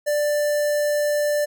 square tone with notch filter, 590 Hz, D5, 8 cents sharp, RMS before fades -21 dBFS, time 0.06-1.46 s, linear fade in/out 20 ms, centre 3200 Hz, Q 1, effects none

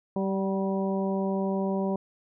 harmonic tone with a mistuned harmonic, 193.8 Hz, G3, 20 cents flat, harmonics 1 / 2 / 3 / 4 / 5, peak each -27 / -31 / -33 / -38 / -38 dBFS, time 0.16-1.96 s, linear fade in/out 2 ms, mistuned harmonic 4, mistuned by -25 cents, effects none

